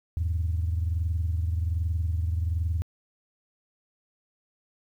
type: tone pair together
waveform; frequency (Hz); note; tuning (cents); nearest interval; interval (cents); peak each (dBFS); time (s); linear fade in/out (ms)
sine; 81 / 102.25; E2 / G#2; -30 / -26; major third; 404; -24 / -31; 0.17-2.82; 0
effects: tanh soft clip ceiling -18 dBFS + 10-bit